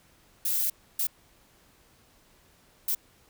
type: noise bursts at uneven times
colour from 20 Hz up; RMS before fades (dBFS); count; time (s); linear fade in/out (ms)
violet; -27; 3; 0.45-0.7 / 0.99-1.07 / 2.88-2.95; 5
effects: pink hiss -61 dBFS RMS until 3.29 s